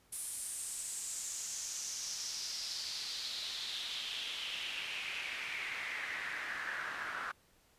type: noise with band-pass filter sweep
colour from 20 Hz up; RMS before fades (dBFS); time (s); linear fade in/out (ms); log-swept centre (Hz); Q
pink; -41; 0.12-7.32; 10; 9900 to 1400; 3.9
effects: pink hiss -68 dBFS RMS until 7.78 s + resampled to 32000 Hz